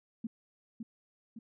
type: tone with echo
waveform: sine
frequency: 227.3 Hz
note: A#3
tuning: 43 cents flat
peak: -33 dBFS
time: 0.24-0.27 s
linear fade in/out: 5 ms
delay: 560 ms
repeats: 2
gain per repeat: -5 dB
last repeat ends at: 1.39 s
effects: none